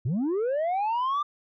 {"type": "linear sweep", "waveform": "sine", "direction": "up", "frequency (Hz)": [104.3, 1200], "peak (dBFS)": -21, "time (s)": [0.05, 1.23], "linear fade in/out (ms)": 10, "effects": ["tanh soft clip ceiling -23 dBFS"]}